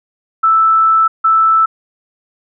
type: tone pair in turn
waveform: sine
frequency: 1318.5 / 1318.5 Hz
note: E6 / E6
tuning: 0 / 0 cents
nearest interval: unison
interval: 0 cents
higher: neither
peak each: -7 dBFS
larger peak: neither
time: 0.43-1.08 / 1.24-1.66 s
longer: first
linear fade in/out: 10 ms
effects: none

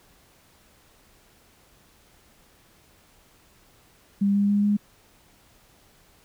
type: tone with pitch steps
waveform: sine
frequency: 200 / 202 / 204 / 206 Hz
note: G3 / G#3 / G#3 / G#3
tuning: +35 / -48 / -31 / -14 cents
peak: -18 dBFS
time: 4.21-4.77 s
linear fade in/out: 10 ms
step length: 140 ms
effects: pink hiss -58 dBFS RMS until 6.24 s

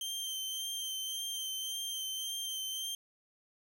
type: tone with vibrato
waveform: sawtooth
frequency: 3136 Hz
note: G7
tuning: in tune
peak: -33 dBFS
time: 0.01-2.95 s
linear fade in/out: 2 ms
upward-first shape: sine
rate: 1.8 Hz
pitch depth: 21 cents each way
effects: 11-bit

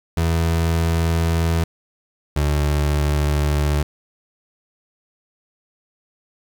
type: tone pair in turn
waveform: 30% pulse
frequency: 82.7 / 73.68 Hz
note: E2 / D2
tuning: +6 / +6 cents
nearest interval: major second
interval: 200 cents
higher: first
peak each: -14 dBFS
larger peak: neither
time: 0.17-1.64 / 2.36-3.83 s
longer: neither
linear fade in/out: 5 ms
effects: 8-bit

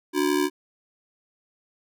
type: ring-modulated tone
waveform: square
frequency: 329.6 Hz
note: E4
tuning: in tune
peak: -18 dBFS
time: 0.13-0.5 s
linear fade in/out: 50 ms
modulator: 36.1 Hz
effects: none

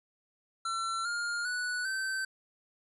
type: tone with pitch steps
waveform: square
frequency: 1350 / 1412.2 / 1477.3 / 1545.4 Hz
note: E6 / F6 / F#6 / G6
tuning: +41 / +19 / -3 / -25 cents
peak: -32 dBFS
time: 0.65-2.25 s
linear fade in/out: 5 ms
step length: 400 ms
effects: resampled to 24000 Hz

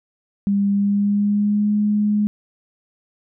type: tone with pitch glide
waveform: sine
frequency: 200.2 to 208.8 Hz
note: G3 to G#3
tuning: +37 to +10 cents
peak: -15 dBFS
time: 0.47-2.27 s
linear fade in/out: 0 ms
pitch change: +73 cents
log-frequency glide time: 0.7-1.72 s
effects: none

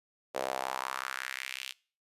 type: tone with high-pass filter sweep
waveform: sawtooth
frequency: 65.41 Hz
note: C2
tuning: in tune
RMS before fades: -37 dBFS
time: 0.34-1.73 s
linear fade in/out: 20 ms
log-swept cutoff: 530 to 3100 Hz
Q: 2.7
effects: noise-tail reverb RT60 0.4 s tail -23 dB re dry + resampled to 32000 Hz

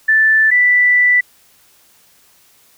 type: tone pair in turn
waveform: sine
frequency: 1760 / 1975.5 Hz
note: A6 / B6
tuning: 0 / 0 cents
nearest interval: major second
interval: 200 cents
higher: second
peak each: -8 dBFS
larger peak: neither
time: 0.08-0.51 / 0.51-1.21 s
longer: second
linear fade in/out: 10 ms
effects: white hiss -51 dBFS RMS until 2.77 s

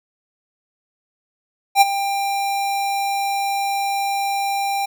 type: tone with ADSR envelope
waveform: square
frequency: 794 Hz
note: G5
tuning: 22 cents sharp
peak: -7 dBFS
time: 1.75-4.86 s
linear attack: 63 ms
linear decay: 24 ms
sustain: -13 dB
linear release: 10 ms
effects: none

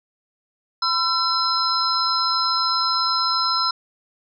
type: tone cluster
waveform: sine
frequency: 1013 / 1346 / 4097 / 5160 Hz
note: B5 / E6 / C8 / E8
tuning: +44 / +36 / -37 / -38 cents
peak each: -26 / -22 / -25 / -23 dBFS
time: 0.82-3.71 s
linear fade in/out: 5 ms
effects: none

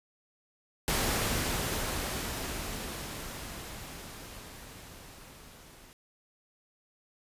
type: noise with level ramp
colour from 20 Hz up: pink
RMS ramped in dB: -28 to -54 dBFS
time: 0.88-5.93 s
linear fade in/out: 0 ms
effects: resampled to 32000 Hz

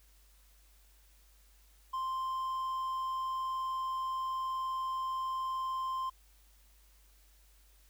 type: tone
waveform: triangle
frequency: 1046.5 Hz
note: C6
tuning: in tune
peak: -31 dBFS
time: 1.93-6.1 s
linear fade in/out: 10 ms
effects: added 50 Hz sine -61 dBFS peak until 7.89 s + white hiss -67 dBFS RMS until 7.89 s

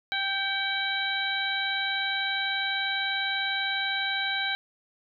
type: harmonic tone with a mistuned harmonic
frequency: 784 Hz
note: G5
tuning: in tune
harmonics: 1 / 2 / 3 / 4 / 5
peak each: -35 / -30 / -33 / -36 / -31 dBFS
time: 0.12-4.55 s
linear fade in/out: 0 ms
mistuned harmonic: 3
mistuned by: -48 cents
effects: none

